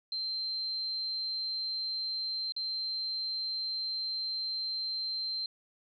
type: tone with dropouts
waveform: sine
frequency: 4130 Hz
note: C8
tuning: 23 cents flat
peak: -32 dBFS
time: 0.12-5.46 s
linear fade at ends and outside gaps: 2 ms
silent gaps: 2.522-2.564 s
effects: none